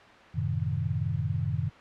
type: chord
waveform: sine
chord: F# diminished seventh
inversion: none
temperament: equal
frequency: 92.5 / 110 / 130.81 / 155.56 Hz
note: F#2 / A2 / C3 / Eb3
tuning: 0 / 0 / 0 / 0 cents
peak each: -32 dBFS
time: 0.34-1.7 s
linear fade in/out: 20 ms
effects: white hiss -50 dBFS RMS until 1.8 s + low-pass 2000 Hz 12 dB/octave